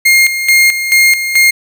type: tone with tremolo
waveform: 40% pulse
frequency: 2129 Hz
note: C7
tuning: 30 cents sharp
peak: -4 dBFS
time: 0.05-1.51 s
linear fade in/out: 10 ms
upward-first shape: square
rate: 2.3 Hz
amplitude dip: 65%
effects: none